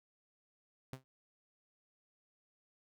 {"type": "tone with exponential decay", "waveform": "sawtooth", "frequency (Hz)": 130.81, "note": "C3", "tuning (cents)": 0, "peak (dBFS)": -36, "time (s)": [0.93, 1.04], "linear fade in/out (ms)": 0, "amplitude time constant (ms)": 22, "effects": []}